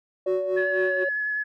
triangle tone with tremolo, 370 Hz, F#4, in tune, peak -19 dBFS, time 0.26-1.05 s, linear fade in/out 20 ms, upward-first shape sine, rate 4 Hz, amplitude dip 80%
sine tone with pitch glide, 572 to 556.4 Hz, D5 to C#5, -46 to +6 cents, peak -25 dBFS, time 0.26-1.09 s, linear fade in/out 5 ms, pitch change -48 cents, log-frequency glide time 0.81-0.96 s
sine tone with vibrato, 1702 Hz, G#6, 42 cents sharp, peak -24 dBFS, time 0.56-1.44 s, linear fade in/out 20 ms, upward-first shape sine, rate 10 Hz, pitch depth 11 cents each way
effects tanh soft clip ceiling -13 dBFS

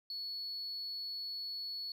sine tone, 4400 Hz, C#8, 14 cents flat, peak -37 dBFS, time 0.1-1.92 s, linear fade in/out 2 ms, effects tanh soft clip ceiling -36 dBFS + 13-bit

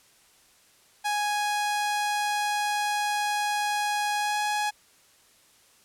sawtooth tone with pitch glide, 830.6 to 836.4 Hz, G#5 to G#5, 0 to +12 cents, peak -21 dBFS, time 1.04-4.71 s, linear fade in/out 20 ms, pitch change +12 cents, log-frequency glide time 4.17-4.38 s, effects white hiss -59 dBFS RMS until 5.84 s + low-pass 11000 Hz 12 dB/octave

